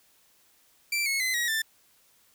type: tone with pitch steps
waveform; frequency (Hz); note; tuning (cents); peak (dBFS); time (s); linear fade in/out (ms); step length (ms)
sawtooth; 2343 / 2186 / 2040 / 1903.1 / 1775.7; D7 / C#7 / C7 / A#6 / A6; -5 / -25 / -44 / +35 / +15; -22; 0.92-1.62; 5; 140
effects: white hiss -63 dBFS RMS until 2.34 s